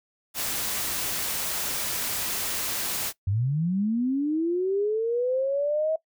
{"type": "noise", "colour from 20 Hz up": "white", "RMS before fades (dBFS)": -29, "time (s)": [0.34, 3.13], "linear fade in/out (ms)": 50}
{"type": "linear sweep", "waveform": "sine", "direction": "up", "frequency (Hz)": [91.2, 643], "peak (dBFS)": -22, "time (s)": [3.27, 5.96], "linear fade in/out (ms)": 5}
{"effects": ["noise-tail reverb RT60 0.1 s tail -20 dB re dry"]}